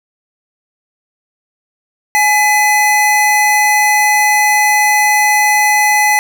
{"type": "tone pair together", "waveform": "square", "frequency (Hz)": [840.3, 2006], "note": ["G#5", "B6"], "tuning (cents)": [20, 26], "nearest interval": "octave + minor third", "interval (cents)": 1506, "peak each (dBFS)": -12, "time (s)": [2.15, 6.19], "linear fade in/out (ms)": 0, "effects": []}